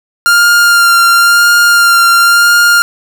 45% pulse tone with vibrato, 1396.9 Hz, F6, in tune, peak -4 dBFS, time 0.26-2.82 s, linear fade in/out 0 ms, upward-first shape sine, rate 0.96 Hz, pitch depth 17 cents each way, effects none

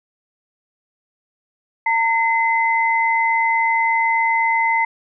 sine tone pair together, 911.8 / 2047 Hz, A#5 / C7, -39 / -38 cents, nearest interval octave + major second, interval 1401 cents, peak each -17 / -18 dBFS, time 1.86-4.85 s, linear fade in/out 5 ms, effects none

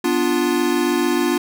square chord, B diminished, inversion none, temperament equal, 246.9 / 293.7 / 349.2 Hz, B3 / D4 / F4, 0 / 0 / 0 cents, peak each -23 / -22 / -20 dBFS, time 0.04-1.38 s, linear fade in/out 5 ms, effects none

